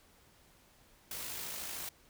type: noise with amplitude modulation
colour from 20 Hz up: white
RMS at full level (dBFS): -40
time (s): 1.11-1.89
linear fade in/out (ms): 2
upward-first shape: sine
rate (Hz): 53.6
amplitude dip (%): 35
effects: pink hiss -64 dBFS RMS until 2.09 s